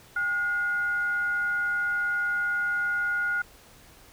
sine tone with frequency modulation, 1435 Hz, F6, 47 cents sharp, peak -24 dBFS, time 0.16-3.42 s, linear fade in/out 5 ms, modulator 634 Hz, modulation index 0.24, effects pink hiss -53 dBFS RMS until 4.12 s

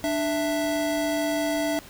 square tone pair together, 295.9 / 659.3 Hz, D4 / E5, +13 / 0 cents, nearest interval octave + major second, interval 1387 cents, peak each -27 / -27 dBFS, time 0.04-1.79 s, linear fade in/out 0 ms, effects pink hiss -46 dBFS RMS until 1.89 s

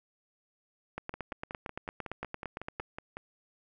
two click trains, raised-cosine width 0.5 ms, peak -24 / -21 dBFS, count 12 / 17, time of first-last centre 1.14-3.17 / 0.98-2.798 s, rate 5.42 / 8.8 Hz, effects none

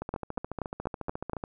two click trains, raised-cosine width 1 ms, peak -20 / -17 dBFS, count 21 / 6, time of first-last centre 0.02-1.438 / 0.14-1.333 s, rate 14.1 / 4.19 Hz, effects none

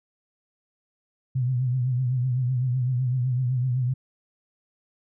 sine tone with vibrato, 126.4 Hz, B2, 41 cents sharp, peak -21 dBFS, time 1.35-3.94 s, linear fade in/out 10 ms, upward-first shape triangle, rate 7.9 Hz, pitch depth 90 cents each way, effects none

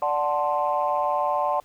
sine chord, D dominant seventh, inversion none, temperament equal, 587.3 / 740 / 880 / 1046.5 Hz, D5 / F#5 / A5 / C6, 0 / 0 / 0 / 0 cents, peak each -26 dBFS, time 0.02-1.6 s, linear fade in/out 2 ms, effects tanh soft clip ceiling -12 dBFS + pink hiss -58 dBFS RMS until 1.64 s

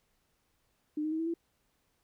sine tone with pitch steps, 302.2 / 310.2 / 318.3 / 326.7 / 335.3 Hz, D4 / D#4 / D#4 / E4 / E4, +50 / -5 / +39 / -15 / +30 cents, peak -30 dBFS, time 0.97-1.34 s, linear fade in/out 5 ms, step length 74 ms, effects pink hiss -75 dBFS RMS until 2.03 s

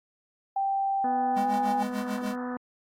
sine tone with pitch glide, 784 to 813.1 Hz, G5 to G#5, 0 to -37 cents, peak -24 dBFS, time 0.56-1.83 s, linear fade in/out 5 ms, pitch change +63 cents, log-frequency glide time 1.37-1.51 s
harmonic tone, 248.4 Hz, B3, 10 cents sharp, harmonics 1 / 2 / 3 / 4 / 5 / 6 / 7, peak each -32 / -38 / -42 / -44 / -46 / -48 / -49 dBFS, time 1.04-2.57 s, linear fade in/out 2 ms
square tone with tremolo, 207.7 Hz, G#3, in tune, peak -30 dBFS, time 1.36-2.36 s, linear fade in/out 10 ms, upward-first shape sine, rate 6.8 Hz, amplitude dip 85%
effects AAC 48 kbps

